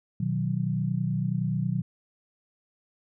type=chord; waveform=sine; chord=B major; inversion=none; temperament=equal; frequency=123.47 / 155.56 / 185 Hz; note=B2 / D#3 / F#3; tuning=0 / 0 / 0 cents; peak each=-29 dBFS; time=0.2-1.82 s; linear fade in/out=5 ms; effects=none